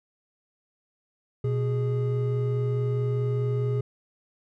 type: tone pair together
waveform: triangle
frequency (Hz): 123.02 / 413.8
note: B2 / G#4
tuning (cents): -6 / -6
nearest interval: octave + major sixth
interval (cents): 2100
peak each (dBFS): -22 / -28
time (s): 1.44-3.81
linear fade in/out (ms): 5
effects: none